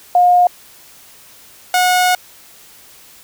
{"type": "tone pair in turn", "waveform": ["sine", "sawtooth"], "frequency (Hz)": [714, 727.7], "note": ["F5", "F#5"], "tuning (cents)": [38, -29], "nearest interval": "unison", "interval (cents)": 33, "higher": "second", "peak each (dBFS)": -7, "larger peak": "neither", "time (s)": [[0.15, 0.47], [1.74, 2.15]], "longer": "second", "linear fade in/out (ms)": 2, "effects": ["white hiss -43 dBFS RMS until 3.23 s"]}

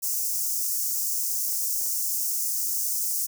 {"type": "high-pass noise", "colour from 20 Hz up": "white", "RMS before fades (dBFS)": -27, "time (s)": [0.02, 3.27], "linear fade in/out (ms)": 20, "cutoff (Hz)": 5400, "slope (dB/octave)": 48, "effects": []}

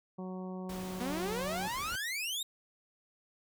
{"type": "harmonic tone", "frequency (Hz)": 185.2, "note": "F#3", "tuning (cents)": 2, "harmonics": [1, 2, 3, 4, 5, 6], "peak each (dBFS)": [-39, -45, -49, -51, -53, -55], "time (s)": [0.18, 1.68], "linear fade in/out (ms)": 10}
{"type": "noise", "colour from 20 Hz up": "pink", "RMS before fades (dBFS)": -46, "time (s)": [0.69, 1.96], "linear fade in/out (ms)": 5}
{"type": "exponential sweep", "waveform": "sawtooth", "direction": "up", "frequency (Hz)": [233.1, 3826], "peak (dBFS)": -31, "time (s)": [1, 2.43], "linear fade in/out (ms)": 5}
{"effects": []}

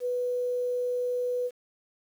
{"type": "tone with quantisation", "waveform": "sine", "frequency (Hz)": 493.9, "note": "B4", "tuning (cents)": 0, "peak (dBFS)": -26, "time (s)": [0, 1.51], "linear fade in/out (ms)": 50, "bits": 9, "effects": []}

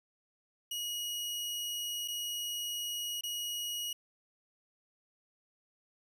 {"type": "tone with dropouts", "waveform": "sawtooth", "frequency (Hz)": 2900, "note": "F#7", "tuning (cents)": -35, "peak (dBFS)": -32, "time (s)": [0.71, 3.93], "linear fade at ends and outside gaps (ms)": 5, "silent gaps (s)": [[2.078, 2.082], [3.21, 3.235]], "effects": []}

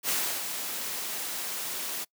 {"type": "noise with ADSR envelope", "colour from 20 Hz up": "white", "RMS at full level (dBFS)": -27, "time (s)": [0.03, 2.05], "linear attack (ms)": 58, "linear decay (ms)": 320, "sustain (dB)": -7, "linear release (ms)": 20, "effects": ["noise-tail reverb RT60 0.1 s tail -24 dB re dry", "high-pass 200 Hz 12 dB/octave"]}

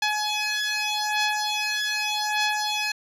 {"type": "beating tone pair", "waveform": "10% pulse", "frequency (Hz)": [845, 845.83], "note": ["G#5", "G#5"], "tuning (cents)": [30, 31], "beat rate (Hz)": 0.83, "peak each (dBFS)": -18, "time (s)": [0.02, 2.92], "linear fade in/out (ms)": 5, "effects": ["low-pass 9000 Hz 12 dB/octave"]}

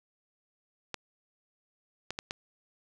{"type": "clicks", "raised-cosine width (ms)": 0.2, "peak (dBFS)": -17, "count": 4, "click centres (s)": [0.943, 2.106, 2.189, 2.309], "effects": []}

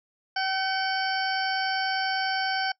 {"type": "harmonic tone with a mistuned harmonic", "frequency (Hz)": 765, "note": "G5", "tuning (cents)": -42, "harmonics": [1, 2, 3, 4, 6, 7], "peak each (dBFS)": [-28, -29, -37, -37, -34, -35], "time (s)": [0.36, 2.72], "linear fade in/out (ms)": 5, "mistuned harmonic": 3, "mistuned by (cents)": -33, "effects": ["noise-tail reverb RT60 0.1 s tail -23 dB re dry"]}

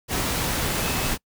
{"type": "tone in noise", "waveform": "sine", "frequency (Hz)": 2593, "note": "E7", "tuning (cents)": -29, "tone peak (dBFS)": -36, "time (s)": [0.76, 1.12], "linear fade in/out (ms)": 50, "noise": "pink", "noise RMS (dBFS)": -25, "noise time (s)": [0.08, 1.18], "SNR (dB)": -14, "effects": ["noise-tail reverb RT60 0.1 s tail -26 dB re dry"]}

